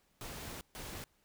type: noise bursts at uneven times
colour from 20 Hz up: pink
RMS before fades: -45 dBFS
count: 2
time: 0.21-0.61 / 0.75-1.04 s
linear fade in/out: 0 ms
effects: pink hiss -73 dBFS RMS until 1.24 s